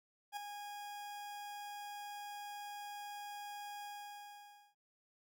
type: tone with ADSR envelope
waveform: 40% pulse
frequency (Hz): 822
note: G#5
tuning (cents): -18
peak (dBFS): -37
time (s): 0.32-4.75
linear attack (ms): 48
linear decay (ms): 5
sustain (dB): -7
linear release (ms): 920
effects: none